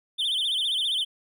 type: tone with vibrato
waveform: triangle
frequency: 3322 Hz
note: G#7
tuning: in tune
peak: -22 dBFS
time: 0.18-1.05 s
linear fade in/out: 20 ms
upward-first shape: sine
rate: 15 Hz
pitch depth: 170 cents each way
effects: none